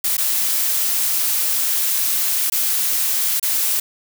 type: noise with dropouts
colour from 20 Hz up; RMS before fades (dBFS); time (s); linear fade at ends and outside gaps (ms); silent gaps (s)
blue; -19; 0.04-3.8; 5; 0.169-0.179 / 2.5-2.52 / 3.398-3.427
effects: none